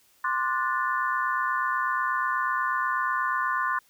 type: chord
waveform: sine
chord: D dominant seventh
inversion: third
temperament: equal with one note detuned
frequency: 1046.5 / 1174.7 / 1466.4 / 1760 Hz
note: C6 / D6 / F#6 / A6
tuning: 0 / 0 / -16 / 0 cents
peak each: -27 / -31 / -30 / -31 dBFS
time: 0.24-3.79 s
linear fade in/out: 5 ms
effects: white hiss -62 dBFS RMS until 3.89 s